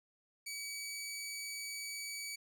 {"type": "tone", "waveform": "15% pulse", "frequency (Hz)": 2277, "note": "C#7", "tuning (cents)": 46, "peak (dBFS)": -34, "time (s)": [0.46, 2.36], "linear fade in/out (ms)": 10, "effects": []}